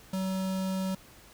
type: tone with notch filter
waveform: square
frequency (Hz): 189.3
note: F#3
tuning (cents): +40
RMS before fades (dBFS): -31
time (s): 0.13-0.95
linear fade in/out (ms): 5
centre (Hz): 2000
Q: 1.8
effects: pink hiss -54 dBFS RMS until 1.33 s